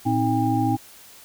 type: tone cluster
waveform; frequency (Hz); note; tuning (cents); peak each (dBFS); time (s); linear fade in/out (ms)
sine; 114.1 / 261.8 / 315 / 802; A#2 / C4 / D#4 / G5; -37 / +1 / +21 / +39; -24; 0.05-0.77; 20
effects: white hiss -47 dBFS RMS until 1.24 s